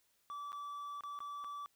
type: tone with dropouts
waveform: triangle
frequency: 1156 Hz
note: D6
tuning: 28 cents flat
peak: -40 dBFS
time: 0.3-1.66 s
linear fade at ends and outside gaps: 0 ms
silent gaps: 0.52-0.529 / 1.008-1.036 / 1.19-1.204 / 1.441-1.445 s
effects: white hiss -75 dBFS RMS until 1.75 s